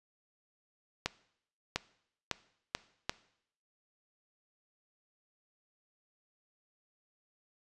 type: accelerating click train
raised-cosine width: 0.2 ms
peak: -13 dBFS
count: 5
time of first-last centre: 1.06-3.095 s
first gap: 700 ms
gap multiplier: 0.79
effects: noise-tail reverb RT60 0.7 s tail -19 dB re dry + resampled to 24000 Hz